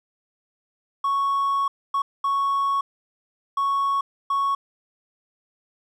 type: tone bursts at uneven times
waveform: triangle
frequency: 1108.7 Hz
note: C#6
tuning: in tune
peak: -17 dBFS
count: 5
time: 1.04-1.68 / 1.94-2.02 / 2.24-2.81 / 3.57-4.01 / 4.3-4.55 s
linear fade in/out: 5 ms
effects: tanh soft clip ceiling -14 dBFS